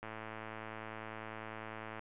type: click train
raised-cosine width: 0.5 ms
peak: -29 dBFS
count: 217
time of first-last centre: 0.03-1.994 s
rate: 110 Hz
effects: resampled to 8000 Hz